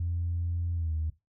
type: tone with pitch glide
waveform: sine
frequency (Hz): 85.8 to 78.68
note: F2 to D#2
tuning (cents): -30 to +20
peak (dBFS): -27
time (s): 0-1.1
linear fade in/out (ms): 5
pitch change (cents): -150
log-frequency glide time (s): 0.74-0.93
effects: noise-tail reverb RT60 0.2 s tail -17 dB re dry + tanh soft clip ceiling -23 dBFS